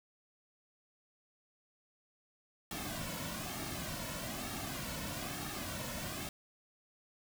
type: noise with flanger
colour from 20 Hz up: pink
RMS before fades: -41 dBFS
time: 2.71-6.29 s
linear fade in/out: 2 ms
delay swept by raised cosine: 2 to 2.51 ms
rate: 1.1 Hz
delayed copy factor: -0.7
effects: none